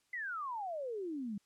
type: exponential sweep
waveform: sine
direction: down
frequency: 2049 to 193.4 Hz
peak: -37 dBFS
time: 0.13-1.38 s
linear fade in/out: 5 ms
effects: white hiss -75 dBFS RMS until 1.45 s + low-pass 9000 Hz 12 dB/octave